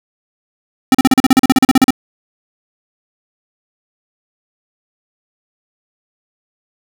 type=tone bursts; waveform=square; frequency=261.6 Hz; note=C4; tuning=in tune; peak=-5 dBFS; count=16; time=0.92-1.906 s; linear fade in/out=2 ms; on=26 ms; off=38 ms; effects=none